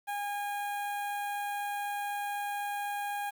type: tone with notch filter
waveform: sawtooth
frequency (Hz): 816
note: G#5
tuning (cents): -31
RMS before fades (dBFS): -35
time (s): 0.07-3.31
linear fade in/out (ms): 20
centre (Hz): 5100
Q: 0.62
effects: 10-bit